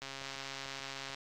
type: click train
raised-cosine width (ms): 0.2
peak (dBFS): -25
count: 154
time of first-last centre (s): 0.02-1.145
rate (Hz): 136
effects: AAC 48 kbps